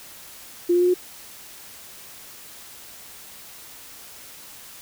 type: tone with pitch steps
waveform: sine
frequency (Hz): 349.2 / 353.3 / 357.4 / 361.5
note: F4 / F4 / F4 / F#4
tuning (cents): 0 / +20 / +40 / -40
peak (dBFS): -15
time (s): 0.69-0.942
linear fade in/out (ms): 10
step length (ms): 63
effects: white hiss -43 dBFS RMS until 4.81 s